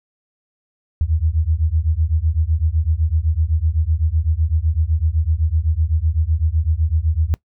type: beating tone pair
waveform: sine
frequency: 75.8 / 83.7 Hz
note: D#2 / E2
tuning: -45 / +27 cents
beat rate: 7.9 Hz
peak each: -18 dBFS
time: 1.01-7.34 s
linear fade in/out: 0 ms
effects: noise-tail reverb RT60 0.1 s tail -22 dB re dry